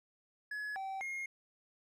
triangle tone with pitch steps, 1694 / 772 / 2142 Hz, G#6 / G5 / C7, +34 / -27 / +40 cents, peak -36 dBFS, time 0.51-1.26 s, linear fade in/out 5 ms, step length 250 ms, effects none

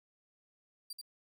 sawtooth tone with echo, 4716 Hz, D8, 6 cents sharp, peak -38 dBFS, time 0.9-0.93 s, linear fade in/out 5 ms, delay 84 ms, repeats 1, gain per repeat -2 dB, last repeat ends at 1.014 s, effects 13-bit

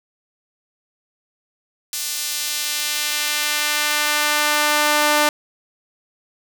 sawtooth tone with high-pass filter sweep, 297.9 Hz, D4, 25 cents sharp, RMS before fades -20 dBFS, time 1.93-5.29 s, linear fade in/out 2 ms, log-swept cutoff 5400 to 710 Hz, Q 0.77, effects none

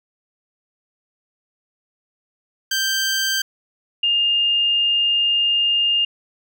15% pulse / sine tone pair in turn, 1568 / 2820 Hz, G6 / F7, 0 / +16 cents, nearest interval minor seventh, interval 1016 cents, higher second, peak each -12 / -15 dBFS, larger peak first, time 2.71-3.42 / 4.03-6.05 s, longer second, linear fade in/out 5 ms, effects none

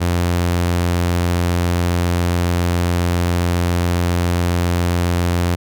sawtooth tone, 87.31 Hz, F2, in tune, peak -11 dBFS, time 0-5.56 s, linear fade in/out 20 ms, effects none

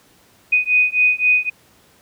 sine beating tone pair, 2489 / 2492.8 Hz, D#7 / D#7, 0 / +3 cents, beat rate 3.8 Hz, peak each -16 dBFS, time 0.52-1.5 s, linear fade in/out 10 ms, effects pink hiss -53 dBFS RMS until 2.01 s + high-pass 80 Hz 12 dB/octave

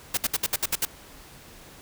white noise bursts, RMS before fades -24 dBFS, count 8, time 0.14-0.852 s, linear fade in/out 5 ms, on 33 ms, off 64 ms, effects pink hiss -48 dBFS RMS until 1.81 s

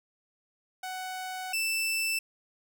sawtooth tone pair in turn, 745 / 2655 Hz, F#5 / E7, +12 / +12 cents, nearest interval octave + minor seventh, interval 2200 cents, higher second, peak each -31 / -24 dBFS, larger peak second, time 0.83-1.53 / 1.53-2.19 s, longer first, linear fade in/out 5 ms, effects none

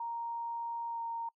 sine tone with pitch glide, 932.3 to 924.8 Hz, A#5 to A#5, 0 to -14 cents, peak -35 dBFS, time 0-1.29 s, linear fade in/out 5 ms, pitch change -14 cents, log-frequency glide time 0.89-1 s, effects noise-tail reverb RT60 0.1 s tail -25 dB re dry

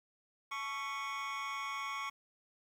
25% pulse tone with amplitude modulation, 1109 Hz, C#6, in tune, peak -30 dBFS, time 0.51-2.1 s, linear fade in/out 10 ms, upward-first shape sine, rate 243 Hz, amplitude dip 75%, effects low-pass 5000 Hz 12 dB/octave + 10-bit

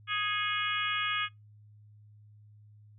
harmonic tone with a mistuned harmonic, 415.3 Hz, G#4, in tune, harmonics 3 / 4 / 5 / 6 / 7 / 8, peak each -34 / -35 / -36 / -37 / -37 / -38 dBFS, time 0.07-1.29 s, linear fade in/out 50 ms, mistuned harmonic 5, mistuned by +66 cents, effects noise-tail reverb RT60 0.2 s tail -26 dB re dry + added 105 Hz sine -53 dBFS peak until 2.98 s

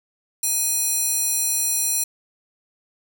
square tone with high-pass filter, 830.6 Hz, G#5, in tune, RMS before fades -22 dBFS, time 0.43-2.04 s, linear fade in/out 5 ms, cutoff 7900 Hz, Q 1.6, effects none

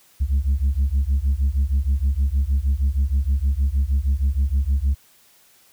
sine beating tone pair, 65.6 / 72 Hz, C2 / D2, +5 / -34 cents, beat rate 6.4 Hz, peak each -18 dBFS, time 0.2-4.95 s, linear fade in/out 20 ms, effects tanh soft clip ceiling -14 dBFS + white hiss -55 dBFS RMS until 5.72 s

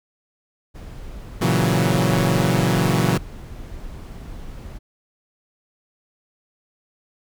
brown noise, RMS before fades -35 dBFS, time 0.74-4.79 s, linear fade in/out 20 ms
sawtooth chord, F# dominant seventh, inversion first, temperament equal, 116.54 / 138.59 / 164.81 / 185 Hz, A#2 / C#3 / E3 / F#3, 0 / 0 / 0 / 0 cents, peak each -18 dBFS, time 1.41-3.18 s, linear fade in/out 10 ms
effects none

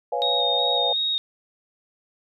sine chord, C# dominant seventh, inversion third, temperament equal, 493.9 / 554.4 / 698.5 / 830.6 Hz, B4 / C#5 / E#5 / G#5, 0 / 0 / 0 / 0 cents, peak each -28 dBFS, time 0.12-0.93 s, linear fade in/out 5 ms
sine tone with vibrato, 3729 Hz, A#7, in tune, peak -21 dBFS, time 0.22-1.18 s, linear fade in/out 0 ms, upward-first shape square, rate 2.7 Hz, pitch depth 14 cents each way
effects none

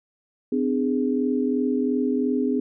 sine tone cluster, 256 / 298.9 / 413.8 Hz, C4 / D4 / G#4, -38 / +31 / -6 cents, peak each -22 / -27 / -26 dBFS, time 0.52-2.6 s, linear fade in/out 5 ms, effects none

